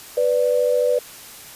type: tone pair together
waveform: sine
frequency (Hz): 493.4 / 587.3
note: B4 / D5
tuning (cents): -2 / 0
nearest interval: minor third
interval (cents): 302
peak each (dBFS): -17 / -20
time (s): 0.17-0.99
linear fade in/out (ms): 5
effects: white hiss -40 dBFS RMS until 1.55 s + resampled to 32000 Hz